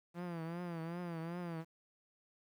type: tone with vibrato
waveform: sawtooth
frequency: 169.7 Hz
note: F3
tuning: 49 cents flat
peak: -36 dBFS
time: 0.14-1.65 s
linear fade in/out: 50 ms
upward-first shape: triangle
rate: 2.6 Hz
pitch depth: 98 cents each way
effects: low-pass 2000 Hz 12 dB/octave + 11-bit